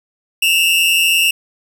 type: tone pair together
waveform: 45% pulse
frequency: 2664 / 2835 Hz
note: E7 / F7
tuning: +18 / +25 cents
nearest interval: minor second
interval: 107 cents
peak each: -14 dBFS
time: 0.42-1.31 s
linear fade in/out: 5 ms
effects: none